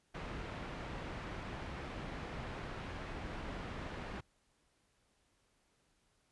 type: low-pass noise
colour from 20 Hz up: pink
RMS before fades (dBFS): -44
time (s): 0.14-4.21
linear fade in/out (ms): 10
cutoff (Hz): 2400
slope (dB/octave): 12
effects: pink hiss -75 dBFS RMS until 6.31 s + resampled to 24000 Hz